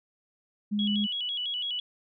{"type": "tone", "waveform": "sine", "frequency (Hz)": 207.3, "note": "G#3", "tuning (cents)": -3, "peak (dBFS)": -25, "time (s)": [0.71, 1.07], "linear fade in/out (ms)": 20}
{"type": "tone with vibrato", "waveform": "sine", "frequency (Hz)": 3136, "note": "G7", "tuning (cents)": 0, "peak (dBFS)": -29, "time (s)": [0.79, 1.8], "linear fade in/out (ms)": 2, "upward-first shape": "square", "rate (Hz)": 6, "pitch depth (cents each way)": 100}
{"effects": []}